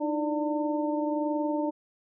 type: tone cluster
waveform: sine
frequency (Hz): 302.2 / 323.5 / 589 / 903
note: D4 / E4 / D5 / A5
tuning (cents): +50 / -32 / +5 / +45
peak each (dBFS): -28 / -37 / -31 / -34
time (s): 0-1.71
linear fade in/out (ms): 20
effects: none